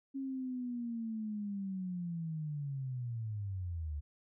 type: linear sweep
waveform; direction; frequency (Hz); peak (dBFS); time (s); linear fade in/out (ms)
sine; down; 273.5 to 71.1; -36; 0.14-4.01; 20
effects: none